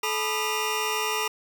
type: tone cluster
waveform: 25% pulse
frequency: 431.6 / 982 / 1214 / 2790 Hz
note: A4 / B5 / D#6 / F7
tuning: -33 / -10 / -43 / -2 cents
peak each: -27 dBFS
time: 0.03-1.28 s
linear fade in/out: 5 ms
effects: none